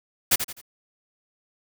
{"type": "noise with echo", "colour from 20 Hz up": "white", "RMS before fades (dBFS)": -18, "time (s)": [0.31, 0.36], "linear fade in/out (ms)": 10, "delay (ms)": 85, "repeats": 3, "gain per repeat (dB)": -9, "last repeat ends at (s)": 0.615, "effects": []}